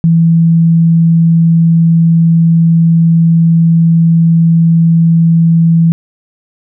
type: tone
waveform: sine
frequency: 165.6 Hz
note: E3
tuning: 8 cents sharp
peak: -4 dBFS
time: 0.04-5.92 s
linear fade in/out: 0 ms
effects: none